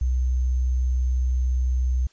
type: tone with sample-and-hold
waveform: sine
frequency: 63 Hz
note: B1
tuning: 35 cents sharp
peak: -19 dBFS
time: 0.01-2.07 s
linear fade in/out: 5 ms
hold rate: 6300 Hz
effects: white hiss -60 dBFS RMS until 2.12 s + resampled to 16000 Hz